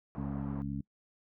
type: low-pass noise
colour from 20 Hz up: white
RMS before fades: -49 dBFS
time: 0.15-0.62 s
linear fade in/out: 0 ms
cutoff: 1100 Hz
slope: 24 dB/octave
type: harmonic tone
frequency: 69.3 Hz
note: C#2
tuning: in tune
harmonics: 1 / 2 / 3 / 4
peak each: -43 / -38 / -38 / -40 dBFS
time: 0.17-0.81 s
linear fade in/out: 5 ms
effects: noise-tail reverb RT60 0.1 s tail -24 dB re dry